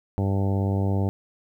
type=harmonic tone; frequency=98 Hz; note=G2; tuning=in tune; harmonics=1 / 2 / 3 / 4 / 5 / 6 / 7 / 8 / 9; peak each=-22 / -28 / -32 / -34 / -36 / -38 / -39 / -40 / -41 dBFS; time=0.18-1.09 s; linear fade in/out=0 ms; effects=10-bit